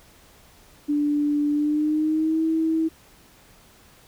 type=tone with pitch glide; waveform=sine; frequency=293.3 to 321.7 Hz; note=D4 to E4; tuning=-2 to -42 cents; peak=-19 dBFS; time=0.88-2.89 s; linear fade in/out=20 ms; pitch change=+160 cents; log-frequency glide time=1.51-2.42 s; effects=pink hiss -53 dBFS RMS until 4.07 s